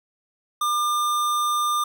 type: tone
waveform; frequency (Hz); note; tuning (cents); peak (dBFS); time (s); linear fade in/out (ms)
square; 1200; D6; +37; -21; 0.61-1.84; 5
effects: none